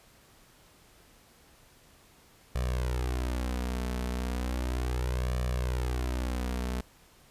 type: tone with flanger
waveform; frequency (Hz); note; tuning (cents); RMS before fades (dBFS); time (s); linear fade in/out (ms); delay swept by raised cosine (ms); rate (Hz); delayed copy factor
sawtooth; 62; B1; +7; -31; 2.55-6.81; 5; 1.7 to 4.6; 0.35; +0.75
effects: pink hiss -59 dBFS RMS until 7.3 s + resampled to 32000 Hz